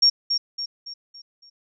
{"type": "tone with echo", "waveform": "sine", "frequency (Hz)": 5540, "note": "F8", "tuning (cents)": -15, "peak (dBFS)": -12, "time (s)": [0.02, 0.1], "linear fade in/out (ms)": 10, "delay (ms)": 280, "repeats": 5, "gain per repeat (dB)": -7, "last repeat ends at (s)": 1.5, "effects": []}